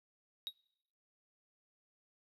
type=tone with exponential decay; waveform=triangle; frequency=3794 Hz; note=A#7; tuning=30 cents sharp; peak=-32 dBFS; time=0.47-0.54 s; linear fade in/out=0 ms; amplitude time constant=15 ms; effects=noise-tail reverb RT60 0.8 s tail -24 dB re dry